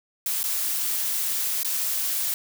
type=noise with dropouts; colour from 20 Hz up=blue; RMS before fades=-26 dBFS; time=0.26-2.34 s; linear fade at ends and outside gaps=1 ms; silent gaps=0.431-0.44 / 1.632-1.647 s; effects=none